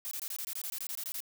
blue noise bursts, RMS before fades -38 dBFS, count 14, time 0.05-1.204 s, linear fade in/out 0 ms, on 62 ms, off 22 ms, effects none

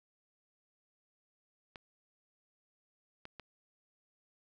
clicks, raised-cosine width 0.3 ms, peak -30 dBFS, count 3, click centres 1.758 / 3.254 / 3.397 s, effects none

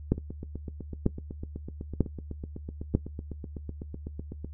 two click trains, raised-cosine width 3 ms, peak -9 / -24 dBFS, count 4 / 35, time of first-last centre 0.12-2.95 / 0.18-4.446 s, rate 1.06 / 7.97 Hz, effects noise-tail reverb RT60 0.1 s tail -17 dB re dry + added 74 Hz sine -39 dBFS peak until 4.53 s

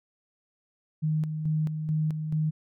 sine tone with tremolo, 155.2 Hz, D#3, 4 cents flat, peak -23 dBFS, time 1.02-2.51 s, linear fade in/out 20 ms, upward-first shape square, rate 2.3 Hz, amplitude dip 50%, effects none

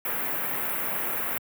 white band-stop noise, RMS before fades -29 dBFS, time 0.05-1.38 s, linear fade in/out 2 ms, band 2300 to 13000 Hz, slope 24 dB/octave, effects high-pass 150 Hz 12 dB/octave

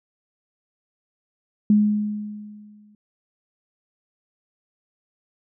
sine tone with exponential decay, 209.5 Hz, G#3, 15 cents sharp, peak -11 dBFS, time 1.7-2.95 s, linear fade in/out 2 ms, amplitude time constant 270 ms, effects none

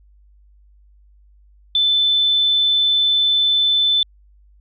sine tone, 3520 Hz, A7, in tune, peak -13 dBFS, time 1.75-4.03 s, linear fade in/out 2 ms, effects added 50 Hz sine -48 dBFS peak until 4.6 s

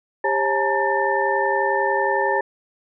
sine tone cluster, 398.3 / 542 / 858 / 929 / 1788 Hz, G4 / C#5 / A5 / A#5 / A6, +28 / -39 / -44 / -6 / +27 cents, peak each -24 dBFS, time 0.24-2.41 s, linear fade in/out 5 ms, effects none

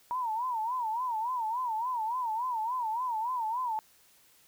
sine tone with vibrato, 942 Hz, A#5, 18 cents sharp, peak -29 dBFS, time 0.11-3.79 s, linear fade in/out 0 ms, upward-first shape sine, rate 3.5 Hz, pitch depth 150 cents each way, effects white hiss -62 dBFS RMS until 4.47 s

